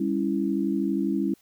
sine chord, C# diminished, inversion second, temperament equal with one note detuned, 199.88 / 277.2 / 329.6 Hz, G3 / C#4 / E4, +34 / 0 / 0 cents, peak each -27 dBFS, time 0-1.34 s, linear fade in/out 5 ms, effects white hiss -62 dBFS RMS until 1.41 s

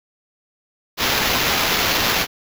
white noise with sample-and-hold, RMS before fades -19 dBFS, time 0.97-2.27 s, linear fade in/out 50 ms, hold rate 8820 Hz, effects none

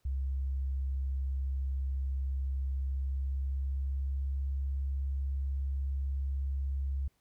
sine tone with pitch glide, 67 to 68.21 Hz, C2 to C#2, +42 to -27 cents, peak -30 dBFS, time 0.05-7.08 s, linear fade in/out 5 ms, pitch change +31 cents, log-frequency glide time 2.71-4.45 s, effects pink hiss -75 dBFS RMS until 7.2 s

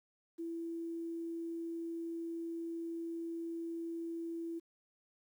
sine tone with quantisation, 333.4 Hz, E4, 20 cents sharp, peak -38 dBFS, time 0.38-4.6 s, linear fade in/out 20 ms, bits 11, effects none

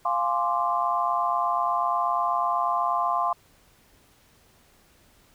sine chord, D half-diminished seventh, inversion first, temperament equal, 698.5 / 830.6 / 1046.5 / 1174.7 Hz, F5 / Ab5 / C6 / D6, 0 / 0 / 0 / 0 cents, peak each -27 / -31 / -25 / -29 dBFS, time 0.05-3.33 s, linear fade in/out 5 ms, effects pink hiss -59 dBFS RMS until 5.34 s

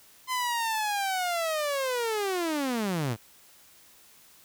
sawtooth linear sweep, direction down, 1032 to 102.9 Hz, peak -23 dBFS, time 0.27-3.17 s, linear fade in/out 50 ms, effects white hiss -56 dBFS RMS until 4.44 s

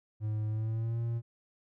triangle tone with pitch glide, 107.5 to 116.55 Hz, A2 to A#2, -40 to 0 cents, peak -28 dBFS, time 0.2-1.22 s, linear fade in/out 50 ms, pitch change +140 cents, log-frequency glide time 0.48-1 s, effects none

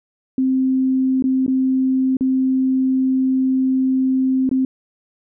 sine tone with dropouts, 261.6 Hz, C4, in tune, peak -14 dBFS, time 0.38-4.65 s, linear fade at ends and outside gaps 2 ms, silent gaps 1.224-1.24 / 1.464-1.479 / 2.169-2.208 / 4.492-4.513 s, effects none

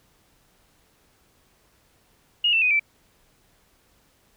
sine tone with pitch steps, 2866 / 2674 / 2495 / 2328 Hz, F7 / E7 / D#7 / D7, +44 / +24 / +4 / -16 cents, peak -17 dBFS, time 2.44-2.796 s, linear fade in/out 5 ms, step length 89 ms, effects pink hiss -62 dBFS RMS until 4.36 s

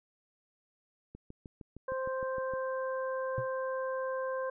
click train, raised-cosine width 3 ms, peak -33 dBFS, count 10, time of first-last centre 1.15-2.537 s, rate 6.49 Hz
harmonic tone, 523.3 Hz, C5, in tune, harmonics 1 / 2 / 3, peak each -33 / -39 / -43 dBFS, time 1.88-4.5 s, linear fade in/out 5 ms
triangle tone with exponential decay, 123.47 Hz, B2, in tune, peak -27 dBFS, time 3.38-3.48 s, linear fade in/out 0 ms, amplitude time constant 20 ms
effects none

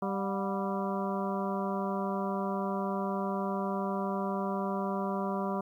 harmonic tone with a mistuned harmonic, 196 Hz, G3, in tune, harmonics 1 / 2 / 3 / 4 / 5 / 6 / 7, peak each -33 / -37 / -38 / -39 / -38 / -40 / -48 dBFS, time 0.02-5.61 s, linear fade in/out 5 ms, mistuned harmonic 4, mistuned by -120 cents, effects 11-bit

